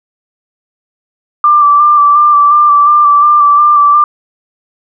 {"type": "tone with vibrato", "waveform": "sine", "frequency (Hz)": 1177, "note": "D6", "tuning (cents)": 3, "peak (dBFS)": -3, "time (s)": [1.44, 4.04], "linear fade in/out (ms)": 2, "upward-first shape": "square", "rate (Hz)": 2.8, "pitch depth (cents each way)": 21, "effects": []}